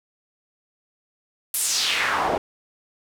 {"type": "noise with band-pass filter sweep", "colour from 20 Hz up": "pink", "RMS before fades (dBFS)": -23, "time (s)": [1.54, 2.38], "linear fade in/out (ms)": 2, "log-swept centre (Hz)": [12000, 510], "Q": 2.2, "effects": []}